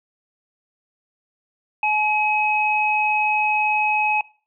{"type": "tone pair together", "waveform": "sine", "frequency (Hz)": [850, 2547], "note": ["G#5", "D#7"], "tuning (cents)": [40, 40], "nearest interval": "octave + perfect fifth", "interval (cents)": 1900, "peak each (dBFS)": -20, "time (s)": [1.83, 4.21], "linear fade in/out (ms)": 2, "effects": ["noise-tail reverb RT60 0.4 s tail -21 dB re dry"]}